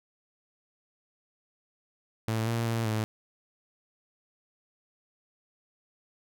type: tone with pitch steps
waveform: sawtooth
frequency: 111.5 / 115.9 / 114.6 / 109.2 Hz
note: A2 / A#2 / A#2 / A2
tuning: +23 / -10 / -29 / -13 cents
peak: -23 dBFS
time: 2.28-3.04 s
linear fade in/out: 0 ms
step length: 190 ms
effects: none